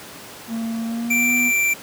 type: tone with pitch glide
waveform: triangle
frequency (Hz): 227.6 to 243.9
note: A#3 to B3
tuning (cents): -41 to -21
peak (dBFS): -20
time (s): 0.48-1.52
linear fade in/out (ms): 50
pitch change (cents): +120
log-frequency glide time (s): 0.84-1.33
type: tone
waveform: square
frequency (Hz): 2349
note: D7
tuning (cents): 0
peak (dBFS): -17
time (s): 1.1-1.74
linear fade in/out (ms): 10
effects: pink hiss -38 dBFS RMS until 1.82 s + high-pass 150 Hz 12 dB/octave